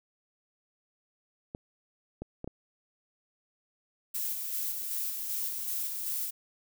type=clicks; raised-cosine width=2 ms; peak=-24 dBFS; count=4; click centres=1.549 / 2.22 / 2.444 / 2.476 s
type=noise with tremolo; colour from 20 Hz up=violet; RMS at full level=-33 dBFS; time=4.14-6.31 s; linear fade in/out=10 ms; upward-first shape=square; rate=2.6 Hz; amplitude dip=30%
effects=none